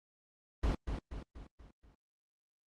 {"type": "noise with echo", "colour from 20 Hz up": "brown", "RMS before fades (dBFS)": -31, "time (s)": [0.63, 0.75], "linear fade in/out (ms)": 5, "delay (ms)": 240, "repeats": 5, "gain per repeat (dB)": -6, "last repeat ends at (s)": 1.95, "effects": ["low-pass 6000 Hz 12 dB/octave", "Opus 24 kbps"]}